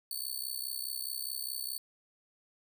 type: tone with amplitude modulation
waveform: 10% pulse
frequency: 4459 Hz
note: C#8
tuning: 9 cents sharp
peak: -25 dBFS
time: 0.11-1.78 s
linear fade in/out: 2 ms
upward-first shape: sine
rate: 64.8 Hz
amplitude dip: 90%
effects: none